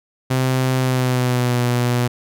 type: tone with pitch glide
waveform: sawtooth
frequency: 129.6 to 122.33 Hz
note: C3 to B2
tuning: -16 to -16 cents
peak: -12 dBFS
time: 0.3-2.08 s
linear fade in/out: 10 ms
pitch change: -100 cents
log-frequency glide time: 0.78-1.59 s
effects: none